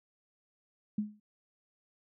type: tone with exponential decay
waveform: sine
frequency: 210 Hz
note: G#3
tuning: 19 cents sharp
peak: -26 dBFS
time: 0.98-1.2 s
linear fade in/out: 5 ms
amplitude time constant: 47 ms
effects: none